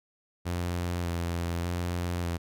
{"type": "tone with vibrato", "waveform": "sawtooth", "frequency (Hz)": 86.6, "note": "F2", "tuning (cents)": -14, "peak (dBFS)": -25, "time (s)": [0.45, 2.38], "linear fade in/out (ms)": 20, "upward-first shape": "square", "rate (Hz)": 0.84, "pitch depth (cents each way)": 20, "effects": []}